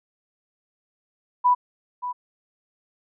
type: tone with echo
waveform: sine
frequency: 987.8 Hz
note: B5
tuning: in tune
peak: -14 dBFS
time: 1.44-1.55 s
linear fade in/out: 20 ms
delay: 580 ms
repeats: 1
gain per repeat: -12 dB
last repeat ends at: 2.13 s
effects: none